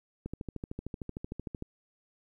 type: click train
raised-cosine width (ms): 3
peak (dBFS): -24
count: 19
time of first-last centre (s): 0.26-1.624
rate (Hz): 13.2
effects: 11-bit